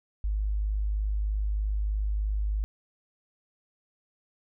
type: tone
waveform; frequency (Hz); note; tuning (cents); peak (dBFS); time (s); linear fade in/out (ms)
sine; 51.6; G#1; -10; -25; 0.24-2.64; 0
effects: none